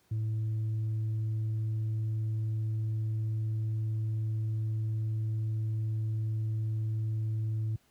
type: tone with tanh clipping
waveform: sine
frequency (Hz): 109.7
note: A2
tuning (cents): -5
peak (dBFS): -29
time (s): 0.11-7.76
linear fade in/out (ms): 5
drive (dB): 1
effects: pink hiss -68 dBFS RMS until 7.9 s + high-pass 60 Hz 12 dB/octave